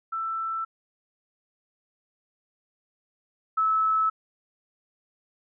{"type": "tone pair in turn", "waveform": "sine", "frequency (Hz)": [1329, 1302.4], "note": ["E6", "E6"], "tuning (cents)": [14, -21], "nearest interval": "unison", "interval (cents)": 35, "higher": "first", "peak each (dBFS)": [-27, -20], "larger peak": "second", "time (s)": [[0.12, 0.65], [3.57, 4.1]], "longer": "neither", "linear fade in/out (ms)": 10, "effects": []}